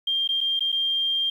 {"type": "tone with dropouts", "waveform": "sine", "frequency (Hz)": 3192, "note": "G7", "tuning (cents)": 31, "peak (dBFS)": -21, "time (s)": [0.07, 1.3], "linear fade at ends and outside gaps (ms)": 5, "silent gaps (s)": [[0.276, 0.289], [0.407, 0.411], [0.594, 0.606], [0.719, 0.725]], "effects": ["9-bit"]}